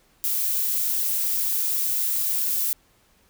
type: noise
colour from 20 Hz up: violet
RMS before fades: -24 dBFS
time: 0.24-2.73 s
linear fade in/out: 0 ms
effects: pink hiss -61 dBFS RMS until 3.29 s